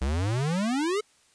square exponential sweep, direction up, 62 to 440 Hz, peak -25 dBFS, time 0.01-1.01 s, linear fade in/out 10 ms, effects white hiss -62 dBFS RMS until 1.34 s + resampled to 22050 Hz

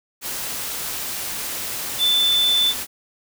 sine tone in noise, 3520 Hz, A7, in tune, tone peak -15 dBFS, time 1.98-2.74 s, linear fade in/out 50 ms, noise white, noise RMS -28 dBFS, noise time 0.21-2.87 s, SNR +10 dB, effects none

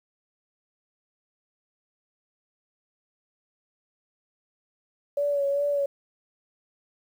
sine tone with vibrato, 568 Hz, C#5, 42 cents sharp, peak -22 dBFS, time 5.17-5.86 s, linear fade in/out 5 ms, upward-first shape sine, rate 2.5 Hz, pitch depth 31 cents each way, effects 9-bit

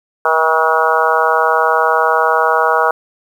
harmonic tone, 160 Hz, D#3, 49 cents sharp, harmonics 3 / 4 / 5 / 6 / 7 / 8 / 9, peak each -18 / -18 / -18 / -18 / -18 / -18 / -18 dBFS, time 0.25-2.91 s, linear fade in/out 2 ms, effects 7-bit

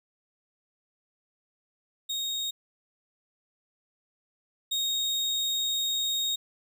35% pulse tone pair in turn, 3729 / 3729 Hz, A#7 / A#7, 0 / 0 cents, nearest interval unison, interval 0 cents, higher neither, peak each -27 / -24 dBFS, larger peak second, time 2.09-2.51 / 4.71-6.36 s, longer second, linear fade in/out 10 ms, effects none

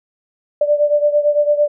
sine beating tone pair, 587.3 / 596.2 Hz, D5 / D5, 0 / +26 cents, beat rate 8.9 Hz, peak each -13 / -17 dBFS, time 0.61-1.68 s, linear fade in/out 5 ms, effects none

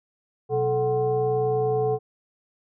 sine tone with frequency modulation, 435.4 Hz, A4, 18 cents flat, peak -20 dBFS, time 0.49-1.99 s, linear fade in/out 50 ms, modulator 310 Hz, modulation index 0.82, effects none

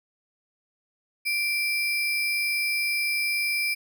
sine tone with sample-and-hold, 2349 Hz, D7, in tune, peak -23 dBFS, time 1.25-3.75 s, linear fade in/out 20 ms, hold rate 7350 Hz, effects none

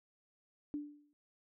sine tone with exponential decay, 293.5 Hz, D4, 1 cent flat, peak -34 dBFS, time 0.74-1.13 s, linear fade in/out 0 ms, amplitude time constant 83 ms, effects none

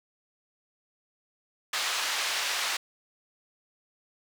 white band-pass noise, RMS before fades -30 dBFS, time 1.73-2.77 s, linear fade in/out 5 ms, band 820 to 4600 Hz, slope 12 dB/octave, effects none

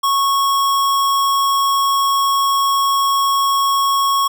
square tone, 1102 Hz, C#6, 11 cents flat, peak -14 dBFS, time 0.03-4.28 s, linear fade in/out 10 ms, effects none

